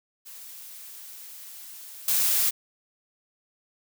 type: noise with level steps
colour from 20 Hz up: blue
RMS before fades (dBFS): -43 / -23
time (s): 0.25-2.51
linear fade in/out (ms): 20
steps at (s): 2.08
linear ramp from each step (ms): 2
effects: none